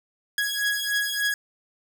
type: beating tone pair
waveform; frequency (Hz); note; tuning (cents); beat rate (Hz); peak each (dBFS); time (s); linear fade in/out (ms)
sawtooth; 1661.2 / 1664.6; G#6 / G#6; 0 / +4; 3.4; -23; 0.38-1.34; 2
effects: none